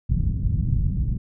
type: low-pass noise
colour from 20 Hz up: white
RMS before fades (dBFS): -22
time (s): 0.09-1.18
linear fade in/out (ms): 10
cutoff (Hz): 140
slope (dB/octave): 24
effects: none